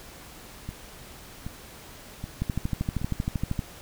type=two click trains; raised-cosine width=5 ms; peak=-14 / -21 dBFS; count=16 / 4; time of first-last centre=2.42-3.592 / 0.69-3.016 s; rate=12.8 / 1.29 Hz; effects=pink hiss -46 dBFS RMS until 3.81 s